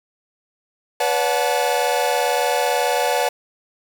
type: tone cluster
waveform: 45% pulse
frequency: 492.9 / 571 / 729 / 870 Hz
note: B4 / D5 / F#5 / A5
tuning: -3 / -49 / -26 / -20 cents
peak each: -23 dBFS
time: 1-3.29 s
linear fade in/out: 5 ms
effects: 8-bit